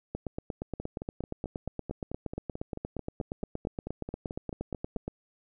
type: two click trains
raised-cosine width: 2 ms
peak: -23 / -20 dBFS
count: 20 / 43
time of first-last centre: 0.8-4.967 / 0.15-5.08 s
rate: 4.56 / 8.52 Hz
effects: none